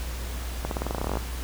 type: accelerating click train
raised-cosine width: 1 ms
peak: -14 dBFS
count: 16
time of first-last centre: 0.65-1.171 s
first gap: 62 ms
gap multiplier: 0.91
effects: added 60 Hz sine -31 dBFS peak until 1.43 s + pink hiss -39 dBFS RMS until 1.43 s